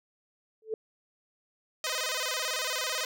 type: tone with exponential growth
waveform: sine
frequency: 439.1 Hz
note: A4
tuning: 4 cents flat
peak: -25 dBFS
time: 0.62-0.74 s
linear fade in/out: 2 ms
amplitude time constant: 26 ms
type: tone with vibrato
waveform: 5% pulse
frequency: 564 Hz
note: C#5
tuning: 30 cents sharp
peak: -18 dBFS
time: 1.84-3.05 s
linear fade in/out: 2 ms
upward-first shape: square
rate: 18 Hz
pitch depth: 180 cents each way
effects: none